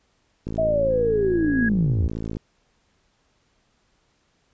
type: click train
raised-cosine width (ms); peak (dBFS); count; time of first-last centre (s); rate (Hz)
3; -17; 106; 0.47-2.369; 55.3
type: linear sweep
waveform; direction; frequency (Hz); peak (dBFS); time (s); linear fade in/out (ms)
sine; down; 655 to 62.1; -18; 0.58-2.08; 5
type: tone with exponential growth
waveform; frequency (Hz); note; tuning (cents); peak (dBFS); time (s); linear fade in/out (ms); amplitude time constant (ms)
sine; 1657; G#6; -4; -21; 0.9-1.69; 5; 170
effects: pink hiss -66 dBFS RMS until 4.53 s + resampled to 16000 Hz